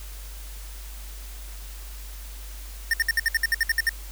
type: tone bursts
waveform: square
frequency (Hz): 1821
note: A#6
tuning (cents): -41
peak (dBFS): -19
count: 12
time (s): 2.91-3.893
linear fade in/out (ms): 2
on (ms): 26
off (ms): 61
effects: added 49 Hz sine -36 dBFS peak until 4.11 s + white hiss -45 dBFS RMS until 4.11 s